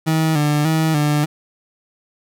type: tone with vibrato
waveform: 30% pulse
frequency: 153.7 Hz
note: D#3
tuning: 21 cents flat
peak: -12 dBFS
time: 0.06-1.26 s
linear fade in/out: 20 ms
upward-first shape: square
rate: 1.7 Hz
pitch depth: 61 cents each way
effects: none